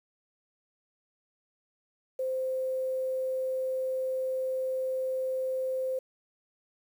sine tone with quantisation, 520 Hz, C5, 11 cents flat, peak -28 dBFS, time 2.19-5.99 s, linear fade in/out 5 ms, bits 9, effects none

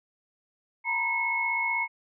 sine tone cluster, 923 / 979 / 2182 Hz, A#5 / B5 / C#7, -17 / -15 / -28 cents, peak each -32 / -34 / -26 dBFS, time 0.84-1.88 s, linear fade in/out 50 ms, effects none

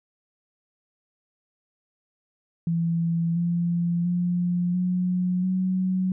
sine tone with pitch steps, 167.5 / 171.91 / 176.44 / 181.08 / 185.85 Hz, E3 / F3 / F3 / F#3 / F#3, +28 / -27 / +18 / -37 / +8 cents, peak -21 dBFS, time 2.67-6.12 s, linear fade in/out 2 ms, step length 690 ms, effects none

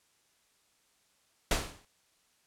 pink noise with exponential decay, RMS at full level -25 dBFS, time 1.51-1.85 s, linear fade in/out 2 ms, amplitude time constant 73 ms, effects white hiss -70 dBFS RMS until 2.46 s + low-pass 10000 Hz 12 dB/octave

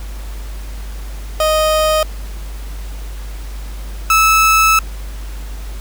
30% pulse tone pair in turn, 622.3 / 1306.1 Hz, D#5 / E6, 0 / -16 cents, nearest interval octave + minor second, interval 1284 cents, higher second, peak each -9 / -6 dBFS, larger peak second, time 1.4-2.03 / 4.1-4.79 s, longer second, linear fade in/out 2 ms, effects added 50 Hz sine -24 dBFS peak until 5.8 s + pink hiss -38 dBFS RMS until 5.8 s

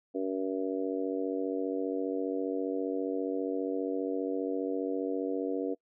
harmonic tone, 94.9 Hz, F#2, 44 cents sharp, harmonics 3 / 4 / 5 / 6 / 7, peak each -33 / -36 / -34 / -45 / -41 dBFS, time 0.14-5.75 s, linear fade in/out 20 ms, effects noise-tail reverb RT60 0.1 s tail -25 dB re dry

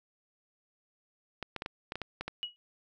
clicks, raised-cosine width 0.3 ms, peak -20 dBFS, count 9, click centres 1.427 / 1.563 / 1.621 / 1.661 / 1.921 / 1.956 / 2.017 / 2.21 / 2.28 s
sine tone with exponential decay, 2910 Hz, F#7, 29 cents flat, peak -29 dBFS, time 2.43-2.56 s, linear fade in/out 0 ms, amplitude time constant 27 ms
effects none

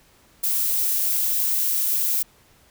violet noise, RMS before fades -22 dBFS, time 0.43-2.23 s, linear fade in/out 10 ms, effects pink hiss -56 dBFS RMS until 2.7 s

